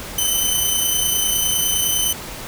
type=tone with amplitude modulation; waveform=10% pulse; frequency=3038 Hz; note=F#7; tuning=45 cents sharp; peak=-7 dBFS; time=0.18-2.13 s; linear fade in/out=5 ms; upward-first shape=sine; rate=29.8 Hz; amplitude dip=35%; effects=pink hiss -32 dBFS RMS until 2.47 s